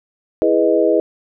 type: chord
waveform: sine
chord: E major seventh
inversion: none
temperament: equal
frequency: 329.6 / 415.3 / 493.9 / 622.3 Hz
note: E4 / G#4 / B4 / D#5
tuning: 0 / 0 / 0 / 0 cents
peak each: -17 dBFS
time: 0.42-1 s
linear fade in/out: 0 ms
effects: none